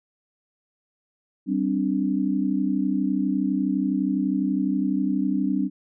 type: chord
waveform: sine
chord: G suspended fourth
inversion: none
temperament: equal with one note detuned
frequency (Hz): 194.08 / 261.6 / 293.7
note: G3 / C4 / D4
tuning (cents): -17 / 0 / 0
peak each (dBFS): -25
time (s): 1.46-5.7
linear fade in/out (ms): 50
effects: none